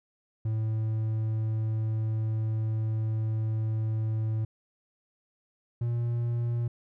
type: tone pair in turn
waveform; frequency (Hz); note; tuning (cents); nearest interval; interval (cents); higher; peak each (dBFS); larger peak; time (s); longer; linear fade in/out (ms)
triangle; 110 / 118.5; A2 / A#2; 0 / +29; minor second; 129; second; -24; neither; 0.45-4.45 / 5.81-6.68; first; 5
effects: none